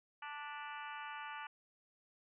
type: harmonic tone with a mistuned harmonic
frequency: 293.4 Hz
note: D4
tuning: 2 cents flat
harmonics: 3 / 4 / 5 / 6 / 7 / 8 / 9 / 10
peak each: -48 / -50 / -50 / -54 / -58 / -55 / -56 / -57 dBFS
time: 0.22-1.47 s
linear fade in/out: 5 ms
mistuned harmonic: 7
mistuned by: -59 cents
effects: none